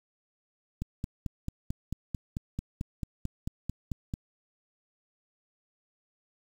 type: click train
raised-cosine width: 5 ms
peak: -20 dBFS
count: 16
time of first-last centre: 0.82-4.139 s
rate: 4.52 Hz
effects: 8-bit